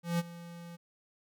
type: tone with ADSR envelope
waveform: square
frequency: 170.9 Hz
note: F3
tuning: 37 cents flat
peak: -27 dBFS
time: 0.03-0.77 s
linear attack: 160 ms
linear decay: 31 ms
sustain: -18 dB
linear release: 21 ms
effects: none